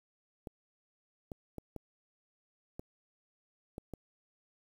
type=clicks; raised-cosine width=2 ms; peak=-28 dBFS; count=7; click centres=0.472 / 1.318 / 1.583 / 1.763 / 2.795 / 3.781 / 3.937 s; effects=9-bit